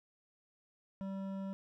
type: tone with hard clipping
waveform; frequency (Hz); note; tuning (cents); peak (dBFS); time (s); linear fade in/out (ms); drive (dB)
triangle; 193.8; G3; -20; -40; 1.01-1.53; 0; 15
effects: none